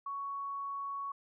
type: tone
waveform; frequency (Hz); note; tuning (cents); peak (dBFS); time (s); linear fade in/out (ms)
sine; 1115; C#6; +10; -36; 0.06-1.12; 5
effects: none